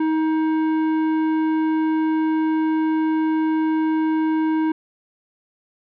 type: tone with tanh clipping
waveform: sine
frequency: 315.7 Hz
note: D#4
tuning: 25 cents sharp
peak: -19 dBFS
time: 0-4.72 s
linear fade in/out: 5 ms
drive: 12 dB
effects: none